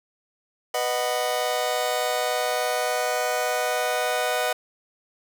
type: chord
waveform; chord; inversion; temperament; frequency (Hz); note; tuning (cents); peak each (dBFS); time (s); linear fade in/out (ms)
sawtooth; B major; none; just; 493.9 / 617.4 / 740.8; B4 / D#5 / F#5; 0 / -14 / +2; -24 / -23 / -23; 0.74-4.53; 5
effects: none